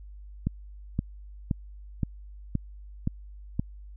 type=click train; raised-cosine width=5 ms; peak=-13 dBFS; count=7; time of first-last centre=0.47-3.595 s; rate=1.92 Hz; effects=added 50 Hz sine -42 dBFS peak until 3.96 s